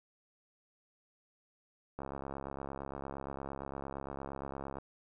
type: click train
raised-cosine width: 1 ms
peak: -27 dBFS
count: 193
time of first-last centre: 1.99-4.785 s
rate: 68.7 Hz
effects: none